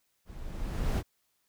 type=noise with level ramp; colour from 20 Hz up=brown; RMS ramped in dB=-46 to -24 dBFS; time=0.25-1.03 s; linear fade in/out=50 ms; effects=white hiss -75 dBFS RMS until 1.48 s